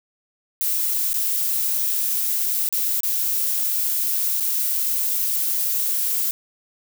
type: noise with dropouts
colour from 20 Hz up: violet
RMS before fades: -22 dBFS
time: 0.61-6.31 s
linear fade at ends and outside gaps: 0 ms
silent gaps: 1.132-1.142 / 2.689-2.726 / 3.005-3.033 / 4.4-4.406 s
effects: none